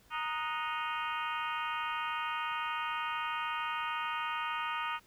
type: harmonic tone with a mistuned harmonic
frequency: 311.1 Hz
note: D#4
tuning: in tune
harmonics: 3 / 4 / 5 / 6 / 7 / 8 / 9 / 10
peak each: -38 / -37 / -42 / -44 / -47 / -43 / -45 / -48 dBFS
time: 0.1-5 s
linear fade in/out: 50 ms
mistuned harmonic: 5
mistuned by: -100 cents
effects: pink hiss -64 dBFS RMS until 5.06 s